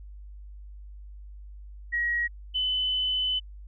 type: tone pair in turn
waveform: sine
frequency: 1901 / 3018 Hz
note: A#6 / F#7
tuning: +33 / +34 cents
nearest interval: minor sixth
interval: 801 cents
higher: second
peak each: -24 dBFS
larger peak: neither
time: 1.92-2.28 / 2.54-3.4 s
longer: second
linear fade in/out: 20 ms
effects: added 50 Hz sine -41 dBFS peak until 3.67 s